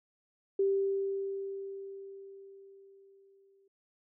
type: tone with exponential decay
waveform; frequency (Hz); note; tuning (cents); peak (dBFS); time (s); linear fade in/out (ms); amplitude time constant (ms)
sine; 392; G4; 0; -24; 0.59-3.68; 5; 670
effects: none